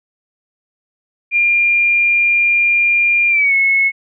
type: tone with pitch glide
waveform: sine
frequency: 2400 to 2188 Hz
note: D7 to C#7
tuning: +37 to -23 cents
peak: -10 dBFS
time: 1.31-3.92 s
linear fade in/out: 50 ms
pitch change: -160 cents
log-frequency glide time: 3.29-3.54 s
effects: none